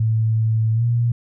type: tone with pitch glide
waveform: sine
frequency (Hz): 111.1 to 118.39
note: A2 to A#2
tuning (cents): +17 to +27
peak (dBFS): -15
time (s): 0-1.12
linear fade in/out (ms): 5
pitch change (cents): +110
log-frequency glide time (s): 0.74-0.84
effects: none